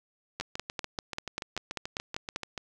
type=two click trains; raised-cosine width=0.2 ms; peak=-15 / -18 dBFS; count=11 / 16; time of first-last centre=0.4-2.361 / 0.41-2.578 s; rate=5.1 / 6.92 Hz; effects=none